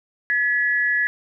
sine tone pair together, 1699 / 1948.1 Hz, G#6 / B6, +39 / -24 cents, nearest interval major second, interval 237 cents, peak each -19 / -22 dBFS, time 0.3-1.07 s, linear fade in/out 0 ms, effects none

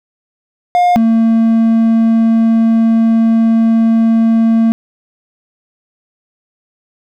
triangle tone pair in turn, 711 / 226.4 Hz, F5 / A3, +31 / +50 cents, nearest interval octave + minor sixth, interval 1981 cents, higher first, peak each -5 dBFS, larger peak neither, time 0.75-0.96 / 0.96-4.72 s, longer second, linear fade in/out 0 ms, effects none

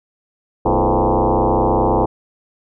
sine tone with frequency modulation, 221.9 Hz, A3, 15 cents sharp, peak -12 dBFS, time 0.65-2.06 s, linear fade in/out 10 ms, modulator 94.7 Hz, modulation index 7.9, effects none

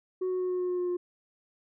sine tone with pitch steps, 370 / 367.9 / 365.8 / 363.6 / 361.5 / 359.5 / 357.4 / 355.3 Hz, F#4 / F#4 / F#4 / F#4 / F#4 / F#4 / F4 / F4, 0 / -10 / -20 / -30 / -40 / -50 / +40 / +30 cents, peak -25 dBFS, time 0.21-0.97 s, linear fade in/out 10 ms, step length 95 ms, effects tanh soft clip ceiling -26 dBFS

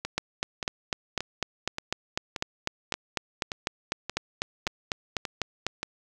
two click trains, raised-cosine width 0.2 ms, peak -14 / -9 dBFS, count 11 / 23, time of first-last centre 0.05-5.83 / 0.18-5.666 s, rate 1.73 / 4.01 Hz, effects none

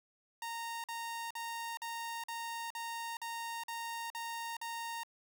sawtooth tone bursts, 925 Hz, A#5, 14 cents flat, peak -35 dBFS, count 10, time 0.42-5.034 s, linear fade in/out 2 ms, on 420 ms, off 46 ms, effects none

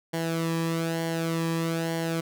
sawtooth tone with flanger, 164.81 Hz, E3, in tune, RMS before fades -28 dBFS, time 0.13-2.21 s, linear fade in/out 10 ms, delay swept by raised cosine 0.79 to 1.41 ms, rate 1.1 Hz, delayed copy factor -0.65, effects none

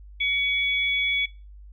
sine tone pair together, 2252 / 3406 Hz, C#7 / G#7, +27 / +43 cents, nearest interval perfect fifth, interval 716 cents, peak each -23 / -27 dBFS, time 0.2-1.26 s, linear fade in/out 10 ms, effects noise-tail reverb RT60 0.3 s tail -21 dB re dry + added 50 Hz sine -42 dBFS peak until 1.72 s

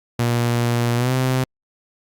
sawtooth tone with pitch glide, 119.2 to 129.24 Hz, A#2 to C3, +39 to -21 cents, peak -13 dBFS, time 0.19-1.44 s, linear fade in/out 5 ms, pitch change +140 cents, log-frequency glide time 0.96-1.12 s, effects Opus 48 kbps

